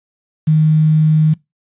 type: tone with quantisation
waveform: sine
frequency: 155.56 Hz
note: D#3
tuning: in tune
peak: -8 dBFS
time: 0.47-1.34 s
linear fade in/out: 10 ms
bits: 6
effects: noise-tail reverb RT60 0.2 s tail -23 dB re dry + resampled to 8000 Hz

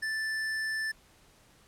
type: tone with tanh clipping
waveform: sine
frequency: 1760 Hz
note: A6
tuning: in tune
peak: -32 dBFS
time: 0.02-0.92 s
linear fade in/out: 10 ms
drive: 14 dB
effects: pink hiss -61 dBFS RMS until 1.67 s + low-pass 12000 Hz 12 dB/octave

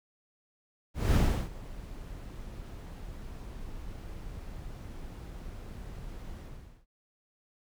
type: noise with ADSR envelope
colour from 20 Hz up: brown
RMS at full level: -21 dBFS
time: 0.94-6.86 s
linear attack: 200 ms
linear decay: 350 ms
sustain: -21 dB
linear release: 480 ms
effects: none

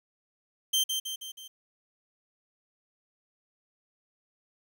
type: tone with echo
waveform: sawtooth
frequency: 3136 Hz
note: G7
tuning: in tune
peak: -20 dBFS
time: 0.73-0.84 s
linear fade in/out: 10 ms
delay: 160 ms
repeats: 4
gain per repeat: -5 dB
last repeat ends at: 1.48 s
effects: 10-bit

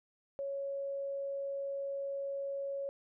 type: tone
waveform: sine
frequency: 554.4 Hz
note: C#5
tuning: in tune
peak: -35 dBFS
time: 0.39-2.89 s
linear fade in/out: 0 ms
effects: none

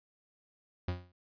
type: tone with exponential decay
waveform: 40% pulse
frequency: 89.2 Hz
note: F2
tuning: 37 cents sharp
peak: -29 dBFS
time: 0.88-1.12 s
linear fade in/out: 5 ms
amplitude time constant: 52 ms
effects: resampled to 11025 Hz

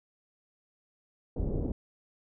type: low-pass noise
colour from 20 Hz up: pink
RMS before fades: -31 dBFS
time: 1.36-1.72 s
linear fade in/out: 5 ms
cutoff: 490 Hz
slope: 24 dB/octave
effects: none

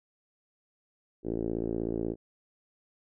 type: tone with low-pass filter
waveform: 5% pulse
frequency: 56.3 Hz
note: A1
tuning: 40 cents sharp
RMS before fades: -32 dBFS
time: 1.23-2.16 s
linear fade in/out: 50 ms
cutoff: 370 Hz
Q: 2.9
effects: none

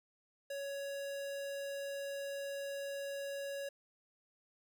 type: tone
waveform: square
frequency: 558 Hz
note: C#5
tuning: 11 cents sharp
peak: -40 dBFS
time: 0.5-3.69 s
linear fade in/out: 5 ms
effects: none

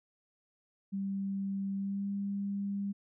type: tone with pitch glide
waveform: sine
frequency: 196 to 199.66 Hz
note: G3 to G3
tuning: 0 to +32 cents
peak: -32 dBFS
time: 0.92-2.93 s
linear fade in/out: 20 ms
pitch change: +32 cents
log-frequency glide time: 1.76-2.08 s
effects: none

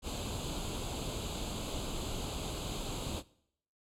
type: noise with comb filter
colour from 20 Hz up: pink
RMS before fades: -38 dBFS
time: 0.02-3.23 s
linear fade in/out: 50 ms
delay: 0.27 ms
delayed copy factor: +0.8
effects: noise-tail reverb RT60 0.7 s tail -21 dB re dry + low-pass 10000 Hz 12 dB/octave

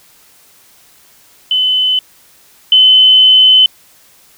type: tone pair in turn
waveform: sine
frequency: 3027 / 3040 Hz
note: F#7 / F#7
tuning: +39 / +46 cents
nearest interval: unison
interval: 7 cents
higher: second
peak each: -9 / -3 dBFS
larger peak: second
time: 1.51-1.99 / 2.72-3.66 s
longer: second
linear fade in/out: 2 ms
effects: white hiss -46 dBFS RMS until 4.37 s

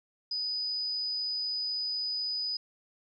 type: tone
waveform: sine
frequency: 4978 Hz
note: D#8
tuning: in tune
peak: -30 dBFS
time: 0.31-2.57 s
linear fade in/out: 5 ms
effects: none

